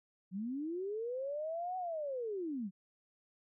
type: linear two-way sweep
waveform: sine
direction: up then down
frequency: 176.1 to 751 to 176.1 Hz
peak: -36 dBFS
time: 0.31-2.71 s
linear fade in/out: 50 ms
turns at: 1.77 s
effects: none